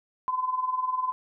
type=tone with tremolo; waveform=sine; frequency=1019 Hz; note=C6; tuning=46 cents flat; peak=-22 dBFS; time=0.28-1.12 s; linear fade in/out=0 ms; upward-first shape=sine; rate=20 Hz; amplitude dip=70%; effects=none